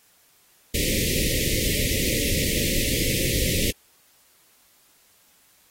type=band-stop noise; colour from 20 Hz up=pink; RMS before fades=-24 dBFS; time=0.74-3.71 s; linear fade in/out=5 ms; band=570 to 1900 Hz; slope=96 dB/octave; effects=white hiss -59 dBFS RMS until 5.7 s + AAC 48 kbps